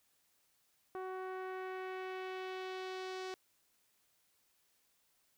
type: tone with low-pass filter sweep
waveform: sawtooth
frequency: 374 Hz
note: F#4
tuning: 19 cents sharp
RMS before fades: -43 dBFS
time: 0.95-3.34 s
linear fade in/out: 0 ms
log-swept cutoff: 1200 to 5400 Hz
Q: 1.3
effects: white hiss -75 dBFS RMS until 5.37 s